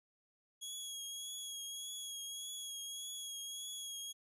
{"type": "tone with vibrato", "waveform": "20% pulse", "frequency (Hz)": 3322, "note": "G#7", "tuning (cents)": 0, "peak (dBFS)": -37, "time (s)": [0.61, 4.13], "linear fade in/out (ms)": 20, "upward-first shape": "triangle", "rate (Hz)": 1.7, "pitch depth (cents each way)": 30, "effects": []}